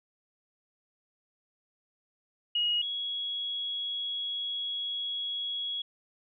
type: tone pair in turn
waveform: sine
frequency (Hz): 2887 / 3334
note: F#7 / G#7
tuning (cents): -43 / +6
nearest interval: major second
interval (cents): 249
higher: second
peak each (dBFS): -25 / -31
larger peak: first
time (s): 2.55-2.82 / 2.82-5.82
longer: second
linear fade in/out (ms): 5
effects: none